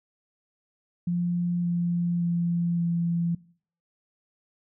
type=tone with pitch steps; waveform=sine; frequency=174.61 / 173.1 / 171.61 / 170.13 Hz; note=F3 / F3 / F3 / F3; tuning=0 / -15 / -30 / -45 cents; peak=-23 dBFS; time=1.07-3.35 s; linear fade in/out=5 ms; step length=570 ms; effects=noise-tail reverb RT60 0.5 s tail -21 dB re dry